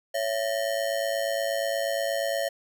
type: ring-modulated tone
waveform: square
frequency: 613 Hz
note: D#5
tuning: 26 cents flat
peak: -23 dBFS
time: 0.14-2.49 s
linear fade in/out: 10 ms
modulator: 54.2 Hz
effects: 10-bit